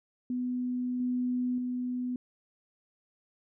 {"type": "tone with level steps", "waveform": "sine", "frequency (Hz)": 249, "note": "B3", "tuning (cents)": 14, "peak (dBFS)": [-29, -27, -30], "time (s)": [0.3, 2.16], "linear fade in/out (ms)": 2, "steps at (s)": [1, 1.58], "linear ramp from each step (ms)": 2, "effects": []}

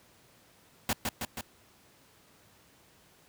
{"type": "noise with echo", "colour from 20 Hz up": "pink", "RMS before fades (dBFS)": -28, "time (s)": [0.89, 0.93], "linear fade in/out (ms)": 2, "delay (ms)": 160, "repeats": 3, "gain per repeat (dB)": -3, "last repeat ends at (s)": 1.41, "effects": ["pink hiss -61 dBFS RMS until 3.28 s", "high-pass 80 Hz 12 dB/octave"]}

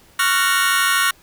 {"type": "chord", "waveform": "sawtooth", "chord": "Gb major seventh", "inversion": "second", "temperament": "just", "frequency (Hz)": [1110, 1387.5, 1480, 1850], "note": ["Db6", "F6", "Gb6", "Bb6"], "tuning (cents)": [2, -12, 0, -14], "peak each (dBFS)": -17, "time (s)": [0.19, 1.11], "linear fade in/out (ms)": 5, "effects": ["pink hiss -51 dBFS RMS until 1.22 s"]}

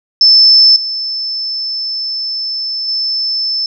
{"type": "tone with level steps", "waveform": "sine", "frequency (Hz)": 5274, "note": "E8", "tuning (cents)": 0, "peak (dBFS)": [-3, -16, -13], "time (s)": [0.21, 3.66], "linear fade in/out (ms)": 2, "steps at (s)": [0.76, 2.88], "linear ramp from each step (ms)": 2, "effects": []}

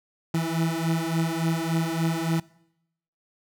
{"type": "beating tone pair", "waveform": "30% pulse", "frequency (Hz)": [162.4, 165.9], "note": ["E3", "E3"], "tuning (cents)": [-26, 11], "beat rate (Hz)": 3.5, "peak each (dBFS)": -24, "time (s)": [0.34, 2.4], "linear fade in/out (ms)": 5, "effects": ["noise-tail reverb RT60 0.8 s tail -22 dB re dry"]}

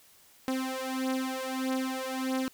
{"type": "beating tone pair", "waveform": "sawtooth", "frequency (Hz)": [260.4, 262], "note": ["C4", "C4"], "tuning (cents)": [-8, 2], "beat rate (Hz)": 1.6, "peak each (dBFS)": -29, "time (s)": [0.48, 2.48], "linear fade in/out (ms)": 0, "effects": ["white hiss -59 dBFS RMS until 2.53 s"]}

